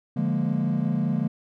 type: chord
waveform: triangle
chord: Bb dominant seventh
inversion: first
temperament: equal with one note detuned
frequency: 146.32 / 174.61 / 207.7 / 233.1 Hz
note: D3 / F3 / Ab3 / Bb3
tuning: -6 / 0 / 0 / 0 cents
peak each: -25 dBFS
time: 0.16-1.28 s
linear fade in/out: 10 ms
effects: tanh soft clip ceiling -13 dBFS